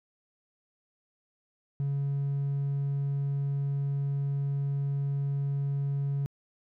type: tone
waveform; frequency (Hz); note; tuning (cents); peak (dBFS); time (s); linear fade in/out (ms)
triangle; 140; C#3; +18; -24; 1.8-6.26; 0
effects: tanh soft clip ceiling -22 dBFS